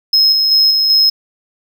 triangle tone with tremolo, 5150 Hz, E8, 41 cents flat, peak -6 dBFS, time 0.13-1.1 s, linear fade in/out 5 ms, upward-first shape square, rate 2.6 Hz, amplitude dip 30%, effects none

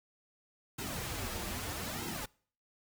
pink noise with flanger, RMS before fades -39 dBFS, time 0.78-2.26 s, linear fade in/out 10 ms, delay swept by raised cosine 1.7 to 7.3 ms, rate 0.79 Hz, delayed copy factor -0.8, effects noise-tail reverb RT60 0.5 s tail -25 dB re dry

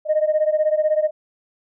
sine beating tone pair, 610 / 626 Hz, D#5 / D#5, -34 / +10 cents, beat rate 16 Hz, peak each -17 / -19 dBFS, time 0.05-1.11 s, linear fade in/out 50 ms, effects tanh soft clip ceiling -10 dBFS

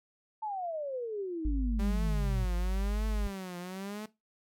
sine exponential sweep, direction down, 890 to 111.2 Hz, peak -33 dBFS, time 0.42-2.45 s, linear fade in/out 10 ms
sine tone, 50.8 Hz, G#1, 38 cents flat, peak -27 dBFS, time 1.45-3.27 s, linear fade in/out 0 ms
sawtooth tone with vibrato, 196 Hz, G3, in tune, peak -34 dBFS, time 1.79-4.06 s, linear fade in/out 5 ms, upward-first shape triangle, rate 0.98 Hz, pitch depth 200 cents each way
effects noise-tail reverb RT60 0.2 s tail -17 dB re dry

